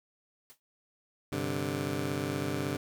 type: noise with exponential decay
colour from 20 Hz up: white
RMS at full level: -48 dBFS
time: 0.5-0.6 s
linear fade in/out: 0 ms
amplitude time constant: 20 ms
type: chord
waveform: 15% pulse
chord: G suspended fourth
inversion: none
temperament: just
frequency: 98 / 130.67 / 147 Hz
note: G2 / C3 / D3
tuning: 0 / -2 / +2 cents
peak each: -31 / -30 / -29 dBFS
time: 1.32-2.77 s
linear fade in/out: 5 ms
effects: none